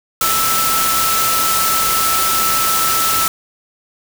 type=tone in noise; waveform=sine; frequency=1318.5 Hz; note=E6; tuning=in tune; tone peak=-17 dBFS; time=0.21-3.28 s; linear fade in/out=2 ms; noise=white; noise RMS=-17 dBFS; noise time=0.21-3.28 s; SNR=-3 dB; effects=none